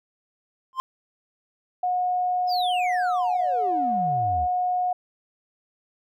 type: tone with exponential growth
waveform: triangle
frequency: 1046.5 Hz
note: C6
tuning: in tune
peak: -17 dBFS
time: 0.73-0.8 s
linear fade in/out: 0 ms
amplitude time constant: 15 ms
type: tone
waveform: sine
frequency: 725 Hz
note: F#5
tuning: 35 cents flat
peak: -21 dBFS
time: 1.83-4.93 s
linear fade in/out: 5 ms
type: exponential sweep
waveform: triangle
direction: down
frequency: 5260 to 66 Hz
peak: -27 dBFS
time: 2.47-4.48 s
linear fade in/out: 50 ms
effects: none